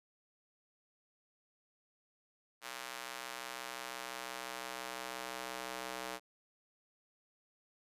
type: tone with high-pass filter sweep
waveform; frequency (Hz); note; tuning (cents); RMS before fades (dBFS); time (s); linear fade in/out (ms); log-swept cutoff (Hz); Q
square; 62.9; B1; +32; -44; 2.61-6.2; 50; 1100 to 570; 0.71
effects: resampled to 32000 Hz